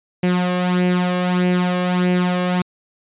sawtooth tone with flanger, 180 Hz, F#3, 47 cents flat, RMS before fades -18 dBFS, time 0.23-2.62 s, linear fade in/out 5 ms, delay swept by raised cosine 0.4 to 1.8 ms, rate 1.6 Hz, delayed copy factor +0.6, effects resampled to 8000 Hz

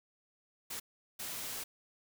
white noise bursts at uneven times, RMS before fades -41 dBFS, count 2, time 0.7-0.8 / 1.19-1.64 s, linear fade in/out 10 ms, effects none

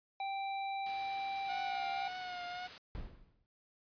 square tone, 784 Hz, G5, in tune, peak -37 dBFS, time 0.2-2.08 s, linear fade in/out 2 ms
white noise, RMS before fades -49 dBFS, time 0.86-2.78 s, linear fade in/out 2 ms
sawtooth tone with vibrato, 722 Hz, F#5, 43 cents flat, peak -37 dBFS, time 1.48-2.68 s, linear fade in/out 20 ms, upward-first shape triangle, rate 1.8 Hz, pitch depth 43 cents each way
brown noise with exponential decay, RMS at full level -39 dBFS, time 2.95-3.46 s, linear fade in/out 0 ms, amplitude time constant 110 ms
effects resampled to 11025 Hz

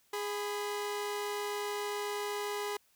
sawtooth tone pair together, 413.1 / 999.1 Hz, G#4 / B5, -9 / +20 cents, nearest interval octave + minor third, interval 1529 cents, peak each -31 / -37 dBFS, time 0.13-2.77 s, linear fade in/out 5 ms, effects white hiss -69 dBFS RMS until 2.95 s

